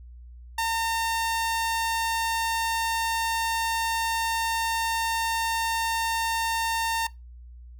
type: tone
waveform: sawtooth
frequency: 910 Hz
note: A#5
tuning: 42 cents flat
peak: -20 dBFS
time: 0.58-7.07 s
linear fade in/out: 5 ms
effects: noise-tail reverb RT60 0.2 s tail -20 dB re dry + added 60 Hz sine -42 dBFS peak until 7.79 s